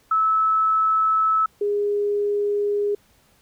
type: tone pair in turn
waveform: sine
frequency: 1303 / 410.4 Hz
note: E6 / G#4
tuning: -20 / -21 cents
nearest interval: octave + minor sixth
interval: 2001 cents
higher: first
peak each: -16 / -19 dBFS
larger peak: first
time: 0.11-1.46 / 1.61-2.95 s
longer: first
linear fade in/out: 5 ms
effects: pink hiss -59 dBFS RMS until 3.41 s